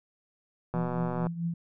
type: tone with tremolo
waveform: sine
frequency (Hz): 168.9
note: E3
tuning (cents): +42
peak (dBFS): -26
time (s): 0.74-1.54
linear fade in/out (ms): 5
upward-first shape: triangle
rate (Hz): 4.5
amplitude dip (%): 75
type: click train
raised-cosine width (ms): 1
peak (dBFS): -20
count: 66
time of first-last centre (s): 0.74-1.268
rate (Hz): 123
effects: none